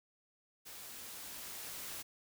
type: noise with level ramp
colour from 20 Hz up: white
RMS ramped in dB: -50 to -44 dBFS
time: 0.65-2.03 s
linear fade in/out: 20 ms
effects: none